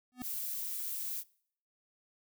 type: tone with exponential growth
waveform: square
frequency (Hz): 250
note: B3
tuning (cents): +21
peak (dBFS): -35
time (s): 0.12-0.22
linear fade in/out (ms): 0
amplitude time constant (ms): 20
type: noise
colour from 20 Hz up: violet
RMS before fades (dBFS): -38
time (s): 0.21-1.24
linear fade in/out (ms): 50
effects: noise-tail reverb RT60 0.6 s tail -23 dB re dry